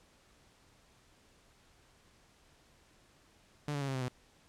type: tone with pitch steps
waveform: sawtooth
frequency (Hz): 147.3 / 142.69 / 138.23 / 133.91 / 129.72 / 125.67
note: D3 / D3 / C#3 / C3 / C3 / B2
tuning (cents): +6 / -50 / -5 / +41 / -15 / +31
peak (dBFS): -30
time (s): 3.68-4.082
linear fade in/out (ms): 2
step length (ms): 67
effects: pink hiss -65 dBFS RMS until 4.48 s + low-pass 9000 Hz 12 dB/octave